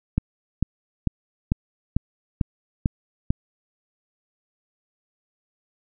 click train, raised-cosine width 5 ms, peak -7 dBFS, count 8, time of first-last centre 0.18-3.305 s, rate 2.24 Hz, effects none

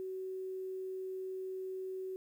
sine tone with quantisation, 376.4 Hz, F#4, 30 cents sharp, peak -38 dBFS, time 0-2.16 s, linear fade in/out 0 ms, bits 11, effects none

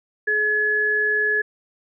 sine tone pair together, 425 / 1700 Hz, G#4 / G#6, +40 / +40 cents, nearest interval 2 octaves, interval 2400 cents, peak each -26 / -18 dBFS, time 0.27-1.42 s, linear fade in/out 10 ms, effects none

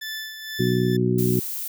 20% pulse tone with tremolo, 1752 Hz, A6, 8 cents flat, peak -24 dBFS, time 0.01-0.97 s, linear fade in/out 10 ms, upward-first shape sine, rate 2.1 Hz, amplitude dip 55%
harmonic tone, 61.4 Hz, B1, 9 cents flat, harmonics 2 / 3 / 4 / 5 / 6, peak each -23 / -24 / -26 / -31 / -23 dBFS, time 0.59-1.4 s, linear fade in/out 10 ms
violet noise, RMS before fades -30 dBFS, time 1.18-1.68 s, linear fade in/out 5 ms
effects none

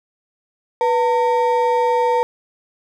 triangle ring-modulated tone, 699 Hz, F5, 1 cent sharp, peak -9 dBFS, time 0.81-2.23 s, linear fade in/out 0 ms, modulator 209 Hz, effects none

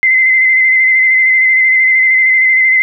sine tone with vibrato, 2061 Hz, C7, 27 cents flat, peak -6 dBFS, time 0.03-2.82 s, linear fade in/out 0 ms, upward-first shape square, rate 13 Hz, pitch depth 23 cents each way, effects none

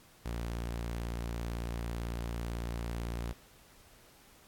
sawtooth tone, 58 Hz, A#1, 8 cents flat, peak -31 dBFS, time 0.25-3.33 s, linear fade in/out 10 ms, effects pink hiss -60 dBFS RMS until 4.47 s + AAC 64 kbps

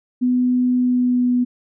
sine tone with pitch glide, 249.5 to 246.8 Hz, B3 to B3, +18 to -1 cents, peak -14 dBFS, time 0.21-1.45 s, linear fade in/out 20 ms, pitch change -19 cents, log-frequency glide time 0.79-1.31 s, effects none

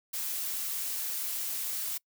blue noise, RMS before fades -34 dBFS, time 0.13-1.98 s, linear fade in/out 10 ms, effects noise-tail reverb RT60 0.1 s tail -25 dB re dry

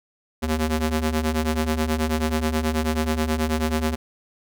sawtooth ring-modulated tone, 156.1 Hz, D#3, 6 cents sharp, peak -14 dBFS, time 0.42-3.96 s, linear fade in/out 20 ms, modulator 82.7 Hz, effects none

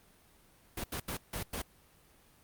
pink noise bursts at uneven times, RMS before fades -37 dBFS, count 5, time 0.77-0.84 / 0.92-1 / 1.08-1.17 / 1.33-1.43 / 1.53-1.62 s, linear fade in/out 5 ms, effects pink hiss -63 dBFS RMS until 2.43 s + Opus 32 kbps

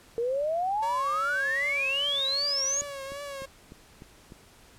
sine exponential sweep, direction up, 456.3 to 6770 Hz, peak -25 dBFS, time 0.18-2.81 s, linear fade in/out 0 ms
sawtooth tone with vibrato, 557 Hz, C#5, 8 cents sharp, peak -32 dBFS, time 0.82-3.46 s, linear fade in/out 10 ms, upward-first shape triangle, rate 2.6 Hz, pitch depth 65 cents each way
click train, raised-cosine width 3 ms, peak -32 dBFS, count 6, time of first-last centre 2.82-4.322 s, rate 3.33 Hz
effects pink hiss -55 dBFS RMS until 4.78 s + low-pass 12000 Hz 12 dB/octave

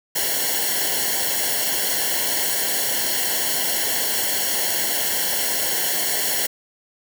white noise with comb filter, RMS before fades -22 dBFS, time 0.15-6.47 s, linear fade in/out 10 ms, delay 0.81 ms, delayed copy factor -0.95, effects none

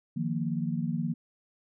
sine chord, Eb suspended second, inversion none, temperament equal, 155.56 / 174.61 / 233.1 Hz, Eb3 / F3 / Bb3, 0 / 0 / 0 cents, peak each -32 dBFS, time 0.16-1.14 s, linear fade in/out 10 ms, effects none

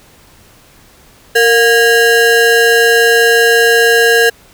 square ring-modulated tone, 587.3 Hz, D5, in tune, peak -4 dBFS, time 1.35-4.3 s, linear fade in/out 10 ms, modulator 1050 Hz, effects pink hiss -44 dBFS RMS until 4.53 s

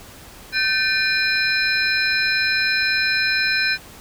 sine tone cluster, 1543 / 1773 / 2419 / 4070 / 5190 Hz, G6 / A6 / D#7 / C8 / E8, -28 / +13 / -49 / -49 / -28 cents, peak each -21 / -27 / -22 / -24 / -27 dBFS, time 0.52-3.78 s, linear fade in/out 50 ms, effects pink hiss -42 dBFS RMS until 4 s

